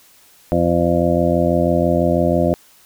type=harmonic tone; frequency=86.1 Hz; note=F2; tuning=24 cents flat; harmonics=1 / 2 / 3 / 4 / 6 / 7 / 8; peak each=-23 / -20 / -21 / -21 / -21 / -19 / -24 dBFS; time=0.52-2.54 s; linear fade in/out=0 ms; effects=white hiss -50 dBFS RMS until 2.85 s